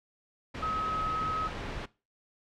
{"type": "tone in noise", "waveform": "sine", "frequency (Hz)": 1277, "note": "D#6", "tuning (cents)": 45, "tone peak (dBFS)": -29, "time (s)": [0.62, 1.48], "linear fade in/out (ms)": 10, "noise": "pink", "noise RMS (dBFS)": -37, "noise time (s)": [0.54, 1.86], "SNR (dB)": 5, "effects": ["noise-tail reverb RT60 0.3 s tail -20 dB re dry", "low-pass 3000 Hz 12 dB/octave"]}